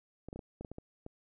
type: clicks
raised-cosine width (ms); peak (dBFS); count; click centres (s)
2; -30; 9; 0.286 / 0.329 / 0.36 / 0.392 / 0.61 / 0.648 / 0.716 / 0.784 / 1.064
effects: none